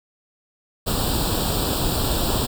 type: noise with comb filter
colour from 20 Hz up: pink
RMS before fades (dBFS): -22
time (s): 0.86-2.47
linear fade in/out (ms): 20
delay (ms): 0.24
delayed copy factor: +0.85
effects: none